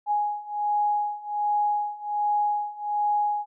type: beating tone pair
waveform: sine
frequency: 830.6 / 831.9 Hz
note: G#5 / G#5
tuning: 0 / +3 cents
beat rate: 1.3 Hz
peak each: -27 / -25 dBFS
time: 0.06-3.46 s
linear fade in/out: 50 ms
effects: none